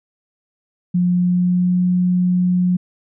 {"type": "tone with pitch glide", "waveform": "sine", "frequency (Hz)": [178, 180.17], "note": ["F3", "F#3"], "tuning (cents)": [33, -46], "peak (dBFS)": -13, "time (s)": [0.94, 2.77], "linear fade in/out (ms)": 10, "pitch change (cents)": 21, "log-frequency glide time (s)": [1.07, 1.82], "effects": []}